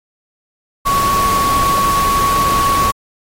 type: tone in noise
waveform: sine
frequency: 1117 Hz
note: C#6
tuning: 13 cents sharp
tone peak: -12 dBFS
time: 0.85-2.92 s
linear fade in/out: 20 ms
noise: pink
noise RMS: -21 dBFS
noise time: 0.85-2.92 s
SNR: +6 dB
effects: AAC 48 kbps